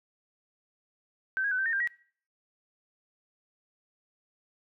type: tone with pitch steps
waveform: sine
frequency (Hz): 1544 / 1640 / 1506 / 1557 / 1830 / 1591 / 1911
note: G6 / G#6 / F#6 / G6 / A#6 / G6 / A#6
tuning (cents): -27 / -22 / +30 / -12 / -32 / +25 / +43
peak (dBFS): -26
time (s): 1.37-1.874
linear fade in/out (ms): 0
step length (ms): 72
effects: noise-tail reverb RT60 0.5 s tail -23 dB re dry